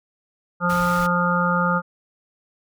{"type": "harmonic tone", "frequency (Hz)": 176, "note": "F3", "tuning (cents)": 14, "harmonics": [1, 3, 5, 7, 8], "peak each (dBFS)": [-22, -26, -27, -22, -24], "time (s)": [0.6, 1.82], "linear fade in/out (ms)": 50}
{"type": "band-stop noise", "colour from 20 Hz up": "pink", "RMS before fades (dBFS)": -34, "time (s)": [0.69, 1.07], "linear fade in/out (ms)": 10, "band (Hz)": [170, 780], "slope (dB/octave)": 24}
{"effects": []}